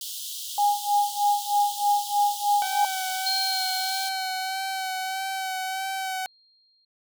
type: high-pass noise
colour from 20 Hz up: pink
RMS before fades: -35 dBFS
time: 0.01-4.09 s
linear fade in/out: 2 ms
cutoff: 3000 Hz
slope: 96 dB/octave
type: tone with tremolo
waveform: sine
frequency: 820 Hz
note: G#5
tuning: 22 cents flat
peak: -17 dBFS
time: 0.58-2.85 s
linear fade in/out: 2 ms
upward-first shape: sine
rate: 3.2 Hz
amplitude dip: 90%
type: tone with vibrato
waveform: sawtooth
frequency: 761 Hz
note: F#5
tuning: 48 cents sharp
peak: -24 dBFS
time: 2.62-6.26 s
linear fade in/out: 0 ms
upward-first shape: sine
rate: 1.6 Hz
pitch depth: 21 cents each way
type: tone with exponential decay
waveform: sine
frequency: 4219 Hz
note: C8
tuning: 14 cents sharp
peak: -23 dBFS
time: 3.26-6.85 s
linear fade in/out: 5 ms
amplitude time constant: 780 ms
effects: none